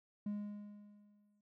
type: tone with exponential decay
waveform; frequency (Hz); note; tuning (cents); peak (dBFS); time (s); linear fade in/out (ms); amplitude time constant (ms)
triangle; 206.7; G#3; -8; -33; 0.26-1.41; 5; 250
effects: noise-tail reverb RT60 0.1 s tail -17 dB re dry + tanh soft clip ceiling -31 dBFS